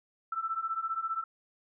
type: beating tone pair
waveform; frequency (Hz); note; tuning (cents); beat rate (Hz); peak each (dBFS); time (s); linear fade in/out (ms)
sine; 1318.5 / 1333.5; E6 / E6; 0 / +20; 15; -35 / -33; 0.32-1.24; 5
effects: none